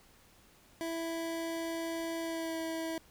25% pulse tone with pitch glide, 330.3 to 325.6 Hz, E4 to E4, +4 to -21 cents, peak -31 dBFS, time 0.81-2.98 s, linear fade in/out 0 ms, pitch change -25 cents, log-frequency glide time 2.21-2.58 s, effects pink hiss -62 dBFS RMS until 3.1 s

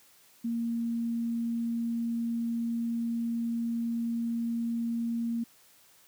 sine tone, 232.4 Hz, A#3, 5 cents flat, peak -28 dBFS, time 0.44-5.44 s, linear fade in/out 10 ms, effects white hiss -60 dBFS RMS until 6.07 s + high-pass 80 Hz 12 dB/octave

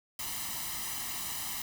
white noise with comb filter, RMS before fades -37 dBFS, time 0.19-1.62 s, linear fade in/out 2 ms, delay 1 ms, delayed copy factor +0.75, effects none

